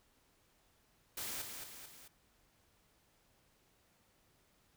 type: noise with echo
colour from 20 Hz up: white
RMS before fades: -42 dBFS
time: 1.17-1.42 s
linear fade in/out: 5 ms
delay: 220 ms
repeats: 3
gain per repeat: -5 dB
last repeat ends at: 2.08 s
effects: pink hiss -72 dBFS RMS until 4.76 s